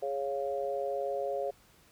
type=chord; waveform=sine; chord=Db major; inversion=second; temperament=equal; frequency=415.3 / 554.4 / 698.5 Hz; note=Ab4 / Db5 / F5; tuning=0 / 0 / 0 cents; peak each=-36 / -33 / -37 dBFS; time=0.02-1.51 s; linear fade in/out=10 ms; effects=pink hiss -62 dBFS RMS until 1.91 s